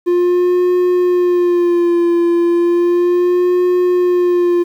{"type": "tone with vibrato", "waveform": "triangle", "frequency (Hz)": 351.1, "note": "F4", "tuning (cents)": 9, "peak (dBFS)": -8, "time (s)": [0.06, 4.64], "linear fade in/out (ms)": 20, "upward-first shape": "sine", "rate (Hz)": 0.34, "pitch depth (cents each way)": 41, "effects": ["8-bit"]}